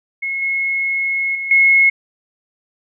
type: tone with level steps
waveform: sine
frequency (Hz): 2173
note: C#7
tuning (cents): -35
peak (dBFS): -19 / -16 / -21 / -8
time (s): 0.22-1.9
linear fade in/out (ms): 10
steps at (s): 0.42 / 1.35 / 1.51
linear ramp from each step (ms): 2
effects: none